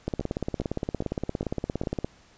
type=two click trains; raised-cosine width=2 ms; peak=-19 / -14 dBFS; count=5 / 35; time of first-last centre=0.21-1.836 / 0.08-2.045 s; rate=2.46 / 17.3 Hz; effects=pink hiss -57 dBFS RMS until 2.37 s + resampled to 16000 Hz